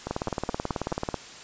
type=two click trains; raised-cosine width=1 ms; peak=-13 / -16 dBFS; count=20 / 5; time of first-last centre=0.11-1.143 / 0.07-0.919 s; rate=18.4 / 4.71 Hz; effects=white hiss -44 dBFS RMS until 1.43 s + resampled to 16000 Hz